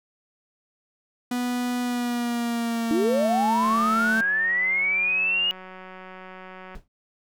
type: tone with pitch glide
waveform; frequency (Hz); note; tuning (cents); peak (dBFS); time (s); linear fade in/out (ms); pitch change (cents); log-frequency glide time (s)
45% pulse; 245.9 to 222.9; B3 to A3; -7 to +23; -24; 1.31-4.21; 5; -170; 1.82-3.32
type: linear sweep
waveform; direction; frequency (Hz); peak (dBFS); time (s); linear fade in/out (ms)
sine; up; 293.7 to 2890; -20; 2.91-5.51; 0
type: click train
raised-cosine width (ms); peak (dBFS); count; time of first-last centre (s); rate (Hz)
0.5; -27; 581; 3.63-6.748; 186
type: noise with exponential decay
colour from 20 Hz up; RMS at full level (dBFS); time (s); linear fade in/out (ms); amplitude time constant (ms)
brown; -34; 6.75-6.88; 2; 28
effects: none